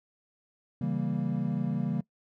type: chord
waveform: triangle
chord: C# diminished seventh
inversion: none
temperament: equal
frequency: 138.59 / 164.81 / 196 / 233.1 Hz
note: C#3 / E3 / G3 / Bb3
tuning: 0 / 0 / 0 / 0 cents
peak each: -31 dBFS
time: 0.81-2.01 s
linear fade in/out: 5 ms
effects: noise-tail reverb RT60 0.1 s tail -21 dB re dry